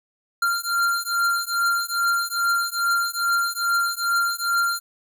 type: beating tone pair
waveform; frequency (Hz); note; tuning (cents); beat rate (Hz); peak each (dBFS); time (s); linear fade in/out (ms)
square; 1386 / 1388.4; F6 / F6; -14 / -11; 2.4; -24; 0.42-4.8; 5
effects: none